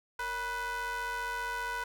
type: ring-modulated tone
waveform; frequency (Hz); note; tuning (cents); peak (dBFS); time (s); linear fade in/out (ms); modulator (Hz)
square; 255.5; C4; -41; -31; 0.19-1.84; 5; 1230
effects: 12-bit